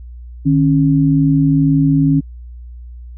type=tone pair together; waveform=sine; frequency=152.58 / 274.7 Hz; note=D#3 / C#4; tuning=-34 / -16 cents; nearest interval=minor seventh; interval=1018 cents; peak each=-12 dBFS; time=0.45-2.21 s; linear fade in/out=20 ms; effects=added 60 Hz sine -30 dBFS peak until 3.17 s